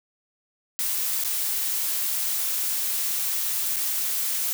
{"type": "noise with dropouts", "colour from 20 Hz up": "blue", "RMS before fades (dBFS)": -26, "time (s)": [0.79, 4.53], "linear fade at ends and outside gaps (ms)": 0, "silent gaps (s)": [[1.238, 1.247], [3.761, 3.767]], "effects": []}